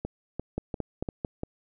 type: two click trains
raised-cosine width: 2 ms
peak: -18 / -16 dBFS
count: 5 / 4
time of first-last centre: 0.05-1.434 / 0.58-1.248 s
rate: 2.89 / 4.49 Hz
effects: none